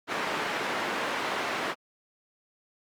white band-pass noise, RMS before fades -31 dBFS, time 0.07-1.75 s, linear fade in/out 50 ms, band 240 to 1800 Hz, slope 12 dB/octave, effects Opus 48 kbps

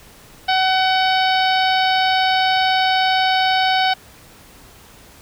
harmonic tone, 753 Hz, F#5, 30 cents sharp, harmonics 1 / 2 / 3 / 4 / 5 / 6 / 7, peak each -16 / -22 / -25 / -24 / -25 / -28 / -30 dBFS, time 0.48-3.94 s, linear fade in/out 10 ms, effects pink hiss -45 dBFS RMS until 5.21 s

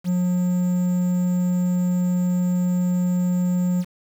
triangle tone with quantisation, 179.3 Hz, F3, 46 cents sharp, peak -16 dBFS, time 0.04-3.85 s, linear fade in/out 50 ms, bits 7, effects none

